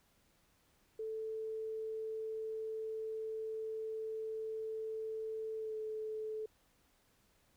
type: tone with pitch glide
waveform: sine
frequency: 440 to 434.2 Hz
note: A4 to A4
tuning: 0 to -23 cents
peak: -38 dBFS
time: 0.99-6.46 s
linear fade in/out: 5 ms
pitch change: -23 cents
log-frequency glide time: 5.57-5.77 s
effects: pink hiss -72 dBFS RMS until 7.56 s